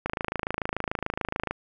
click train, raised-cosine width 0.5 ms, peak -12 dBFS, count 40, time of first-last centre 0.06-1.51 s, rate 26.9 Hz, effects none

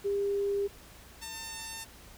sine / 5% pulse tone pair in turn, 401.1 / 900.4 Hz, G4 / A5, +40 / +40 cents, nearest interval octave + major second, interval 1400 cents, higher second, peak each -27 dBFS, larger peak neither, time 0.04-0.68 / 1.21-1.85 s, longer neither, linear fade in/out 20 ms, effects added 60 Hz sine -57 dBFS peak until 2.17 s + pink hiss -53 dBFS RMS until 2.17 s

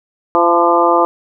harmonic tone with a mistuned harmonic, 171.1 Hz, F3, 35 cents flat, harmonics 2 / 3 / 4 / 5 / 6 / 7, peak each -16 / -16 / -16 / -16 / -16 / -16 dBFS, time 0.35-1.05 s, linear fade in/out 0 ms, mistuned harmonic 5, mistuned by +32 cents, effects none

